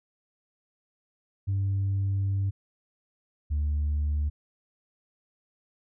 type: tone pair in turn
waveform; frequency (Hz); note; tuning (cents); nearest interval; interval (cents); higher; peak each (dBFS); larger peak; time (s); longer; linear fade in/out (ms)
sine; 98 / 74.06; G2 / D2; 0 / +15; perfect fourth; 485; first; -22; neither; 1.47-2.51 / 3.5-4.3; first; 20
effects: tanh soft clip ceiling -22 dBFS